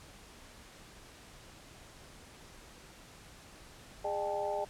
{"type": "tone cluster", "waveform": "sine", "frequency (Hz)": [411.9, 604, 789, 871], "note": ["G#4", "D5", "G5", "A5"], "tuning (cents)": [-14, 48, 11, -18], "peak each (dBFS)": [-39, -35, -38, -39], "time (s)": [4.04, 4.65], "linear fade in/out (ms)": 10, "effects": ["pink hiss -54 dBFS RMS until 4.69 s", "low-pass 10000 Hz 12 dB/octave"]}